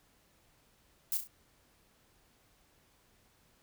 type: noise with echo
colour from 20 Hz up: violet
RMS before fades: -32 dBFS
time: 1.12-1.17 s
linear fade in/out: 0 ms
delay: 34 ms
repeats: 3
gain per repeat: -7 dB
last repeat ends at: 1.272 s
effects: pink hiss -68 dBFS RMS until 3.62 s